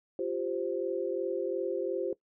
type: chord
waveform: sine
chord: F suspended second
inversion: none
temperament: equal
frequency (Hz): 349.2 / 392 / 523.3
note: F4 / G4 / C5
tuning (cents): 0 / 0 / 0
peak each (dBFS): -34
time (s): 0.19-2.13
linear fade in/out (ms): 2
effects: noise-tail reverb RT60 0.1 s tail -20 dB re dry